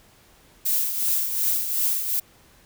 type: noise with tremolo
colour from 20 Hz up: violet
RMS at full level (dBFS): -21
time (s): 0.65-2.2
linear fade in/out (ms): 10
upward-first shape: triangle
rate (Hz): 2.7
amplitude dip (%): 60
effects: pink hiss -55 dBFS RMS until 2.65 s